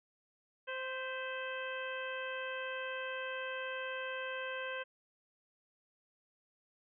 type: harmonic tone with a mistuned harmonic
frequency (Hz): 521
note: C5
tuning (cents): -7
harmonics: 1 / 2 / 3 / 4 / 5 / 6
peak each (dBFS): -42 / -46 / -42 / -51 / -46 / -50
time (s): 0.67-4.84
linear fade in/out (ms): 20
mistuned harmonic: 4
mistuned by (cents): -60
effects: none